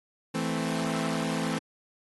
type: chord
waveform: sawtooth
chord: A minor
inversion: second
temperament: equal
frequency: 164.81 / 220 / 261.6 Hz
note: E3 / A3 / C4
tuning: 0 / 0 / 0 cents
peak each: -28 dBFS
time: 0.34-1.59 s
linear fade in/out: 10 ms
effects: AAC 32 kbps